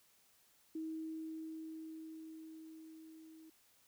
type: tone with level ramp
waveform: sine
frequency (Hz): 318.9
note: D#4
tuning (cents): +43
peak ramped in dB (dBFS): -39 to -55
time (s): 0.75-3.5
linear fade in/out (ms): 5
effects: white hiss -70 dBFS RMS until 3.87 s